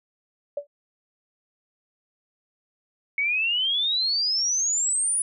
sine tone with exponential decay, 576 Hz, D5, 34 cents flat, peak -22 dBFS, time 0.57-0.67 s, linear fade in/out 5 ms, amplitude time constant 20 ms
sine exponential sweep, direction up, 2209 to 9956 Hz, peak -21 dBFS, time 3.18-5.22 s, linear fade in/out 2 ms
effects none

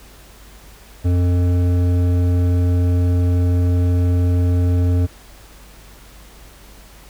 sine tone with hard clipping, 88.7 Hz, F2, 27 cents sharp, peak -15 dBFS, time 1.04-5.07 s, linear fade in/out 20 ms, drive 11 dB, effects added 50 Hz sine -43 dBFS peak until 7.09 s + pink hiss -45 dBFS RMS until 7.09 s

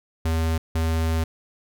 square tone pair in turn, 81.1 / 81.1 Hz, E2 / E2, -28 / -28 cents, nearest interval unison, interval 0 cents, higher neither, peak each -21 dBFS, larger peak neither, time 0.25-0.58 / 0.75-1.24 s, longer second, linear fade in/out 5 ms, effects none

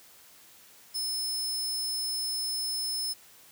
sawtooth tone, 5230 Hz, E8, 15 cents flat, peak -27 dBFS, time 0.94-3.14 s, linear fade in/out 20 ms, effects white hiss -55 dBFS RMS until 3.51 s + high-pass 60 Hz 12 dB/octave

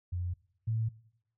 sine tone pair in turn, 88.8 / 111.88 Hz, F2 / A2, +29 / +29 cents, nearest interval major third, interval 400 cents, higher second, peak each -31 / -28 dBFS, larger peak second, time 0.12-0.34 / 0.67-0.89 s, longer neither, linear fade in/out 10 ms, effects noise-tail reverb RT60 0.8 s tail -22 dB re dry

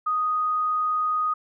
sine tone, 1244.5 Hz, D#6, in tune, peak -21 dBFS, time 0.06-1.34 s, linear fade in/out 10 ms, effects none

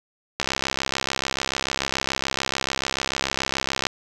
click train, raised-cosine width 0.2 ms, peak -5 dBFS, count 233, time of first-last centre 0.4-3.868 s, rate 66.9 Hz, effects none

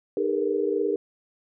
sine tone cluster, 307 / 401.7 / 457.4 / 480.8 Hz, D#4 / G4 / A#4 / B4, -23 / +42 / -33 / -46 cents, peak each -30 / -25 / -27 / -32 dBFS, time 0.17-0.96 s, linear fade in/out 2 ms, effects none

